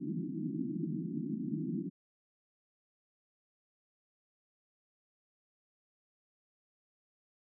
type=band-pass noise; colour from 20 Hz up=pink; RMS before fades=-37 dBFS; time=0-1.9 s; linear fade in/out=20 ms; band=150 to 340 Hz; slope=96 dB/octave; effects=none